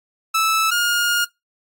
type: tone pair in turn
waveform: sawtooth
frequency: 1311 / 1422.4 Hz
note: E6 / F6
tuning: -10 / +31 cents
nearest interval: minor second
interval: 141 cents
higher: second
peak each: -12 / -13 dBFS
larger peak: first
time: 0.34-0.71 / 0.71-1.25 s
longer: second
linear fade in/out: 10 ms
effects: noise-tail reverb RT60 0.2 s tail -23 dB re dry + AAC 64 kbps